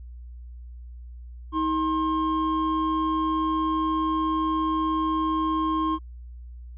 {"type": "tone pair together", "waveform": "triangle", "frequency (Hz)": [317.2, 1067], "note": ["D#4", "C6"], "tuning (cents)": [33, 34], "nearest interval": "octave + major sixth", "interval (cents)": 2101, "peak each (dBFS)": -23, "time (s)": [1.52, 5.99], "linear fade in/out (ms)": 50, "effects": ["added 60 Hz sine -38 dBFS peak until 6.77 s", "resampled to 8000 Hz"]}